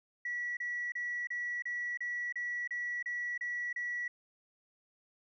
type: tone bursts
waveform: sine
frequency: 1940 Hz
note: B6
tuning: 31 cents flat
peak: -33 dBFS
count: 11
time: 0.25-4.08 s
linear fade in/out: 5 ms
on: 320 ms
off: 31 ms
effects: tanh soft clip ceiling -29 dBFS